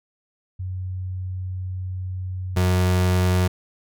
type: tone pair in turn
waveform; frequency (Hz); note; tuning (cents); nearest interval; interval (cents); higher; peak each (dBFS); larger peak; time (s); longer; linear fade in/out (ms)
sine / 35% pulse; 92.5 / 91.12; F#2 / F#2; 0 / -26; unison; 26; first; -26 / -15; second; 0.59-2.56 / 2.56-3.48; first; 10
effects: none